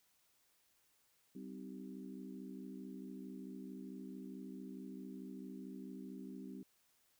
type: harmonic tone with a mistuned harmonic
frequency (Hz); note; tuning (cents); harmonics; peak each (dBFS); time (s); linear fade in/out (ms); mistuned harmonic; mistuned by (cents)
64.6; C2; -21; 3 / 4 / 5 / 6; -50 / -50 / -54 / -57; 1.35-6.63; 5; 5; -62
effects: white hiss -75 dBFS RMS until 7.19 s